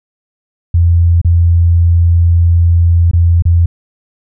sine tone with dropouts, 85.2 Hz, F2, 42 cents flat, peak -5 dBFS, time 0.74-3.66 s, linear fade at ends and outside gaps 5 ms, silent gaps 1.215-1.247 / 3.113-3.133 / 3.423-3.453 s, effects none

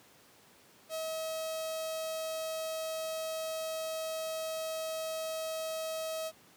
sawtooth tone with notch filter, 640 Hz, D#5, 49 cents sharp, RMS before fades -37 dBFS, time 0.89-6.32 s, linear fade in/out 50 ms, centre 1700 Hz, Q 0.99, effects pink hiss -60 dBFS RMS until 6.56 s + high-pass 150 Hz 12 dB/octave

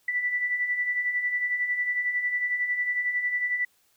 sine beating tone pair, 1963 / 1974 Hz, B6 / B6, -11 / -1 cents, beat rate 11 Hz, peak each -33 / -25 dBFS, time 0.08-3.65 s, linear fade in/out 5 ms, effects white hiss -66 dBFS RMS until 3.96 s

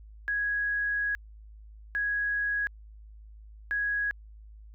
sine tone bursts at uneven times, 1661.2 Hz, G#6, in tune, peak -26 dBFS, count 3, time 0.28-1.15 / 1.95-2.67 / 3.71-4.11 s, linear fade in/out 0 ms, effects added 53 Hz sine -46 dBFS peak until 4.74 s

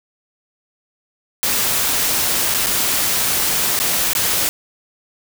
white noise with dropouts, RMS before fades -18 dBFS, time 1.43-4.49 s, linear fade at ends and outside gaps 0 ms, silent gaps 2.541-2.546 / 2.662-2.668 / 3.79-3.8 / 4.133-4.151 s, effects none

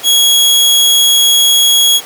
sawtooth tone, 3322 Hz, G#7, in tune, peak -3 dBFS, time 0.03-2.01 s, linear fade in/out 50 ms, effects pink hiss -29 dBFS RMS until 2.05 s + high-pass 400 Hz 12 dB/octave

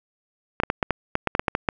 clicks, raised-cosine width 0.5 ms, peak -5 dBFS, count 12, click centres 0.601 / 0.635 / 0.701 / 0.828 / 0.907 / 1.154 / 1.273 / 1.351 / 1.395 / 1.482 / 1.551 / 1.688 s, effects none

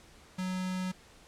square tone with notch filter, 185 Hz, F#3, in tune, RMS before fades -34 dBFS, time 0.38-0.92 s, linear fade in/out 10 ms, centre 460 Hz, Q 1.1, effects pink hiss -57 dBFS RMS until 1.27 s + low-pass 9000 Hz 12 dB/octave

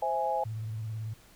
sine chord, C augmented, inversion none, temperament equal, 523.3 / 659.3 / 830.6 Hz, C5 / E5 / G#5, 0 / 0 / 0 cents, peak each -33 / -33 / -29 dBFS, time 0.02-0.44 s, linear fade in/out 5 ms
sine tone with vibrato, 110 Hz, A2, in tune, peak -33 dBFS, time 0.45-1.14 s, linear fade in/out 10 ms, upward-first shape square, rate 18 Hz, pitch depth 45 cents each way
effects pink hiss -58 dBFS RMS until 1.35 s

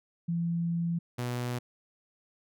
sine / sawtooth tone pair in turn, 169.4 / 122.46 Hz, E3 / B2, +48 / -14 cents, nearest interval tritone, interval 562 cents, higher first, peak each -27 dBFS, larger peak neither, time 0.28-0.99 / 1.18-1.59 s, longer first, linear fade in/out 10 ms, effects none

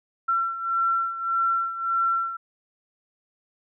sine beating tone pair, 1354 / 1355.7 Hz, E6 / E6, +46 / +48 cents, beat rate 1.7 Hz, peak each -23 / -28 dBFS, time 0.28-2.37 s, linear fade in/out 10 ms, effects none

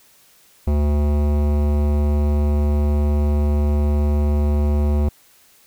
sine tone with hard clipping, 73.42 Hz, D2, in tune, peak -17 dBFS, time 0.67-5.09 s, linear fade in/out 5 ms, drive 17 dB, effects white hiss -53 dBFS RMS until 5.66 s

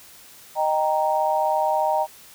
sine chord, Eb major, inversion none, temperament equal with one note detuned, 619 / 784 / 932.3 Hz, Eb5 / G5 / Bb5, -9 / 0 / 0 cents, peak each -23 dBFS, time 0.55-2.07 s, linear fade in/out 50 ms, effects white hiss -47 dBFS RMS until 2.34 s

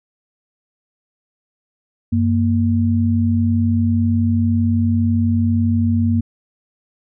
sine tone pair together, 95.05 / 233.1 Hz, F#2 / A#3, +47 / 0 cents, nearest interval octave + major third, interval 1553 cents, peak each -16 dBFS, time 2.12-6.21 s, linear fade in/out 10 ms, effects none

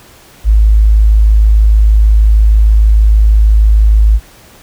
sine tone, 53.2 Hz, G#1, 42 cents sharp, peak -3 dBFS, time 0.44-4.2 s, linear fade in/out 50 ms, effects pink hiss -40 dBFS RMS until 4.62 s

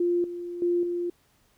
sine tone with level steps, 349.2 Hz, F4, in tune, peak -21 / -32 / -21 / -26 dBFS, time 0-1.1 s, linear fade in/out 5 ms, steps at 0.24 / 0.62 / 0.83 s, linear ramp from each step 2 ms, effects pink hiss -65 dBFS RMS until 1.57 s

